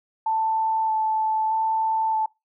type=tone with vibrato; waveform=sine; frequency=880 Hz; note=A5; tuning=in tune; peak=-20 dBFS; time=0.26-2.26 s; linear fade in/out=5 ms; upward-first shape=square; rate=0.8 Hz; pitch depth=10 cents each way; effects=noise-tail reverb RT60 0.2 s tail -22 dB re dry